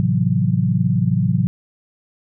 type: chord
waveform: sine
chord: F# half-diminished seventh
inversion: first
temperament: just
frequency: 111 / 133.2 / 166.5 / 185 Hz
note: A2 / C3 / E3 / F#3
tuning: +16 / +31 / +18 / 0 cents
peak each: -20 dBFS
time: 0-1.47 s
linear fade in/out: 0 ms
effects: none